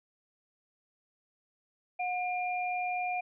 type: tone pair together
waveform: sine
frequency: 724 / 2396 Hz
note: F#5 / D7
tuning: -38 / +34 cents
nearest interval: octave + major sixth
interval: 2072 cents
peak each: -31 / -36 dBFS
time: 1.99-3.21 s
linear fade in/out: 10 ms
effects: none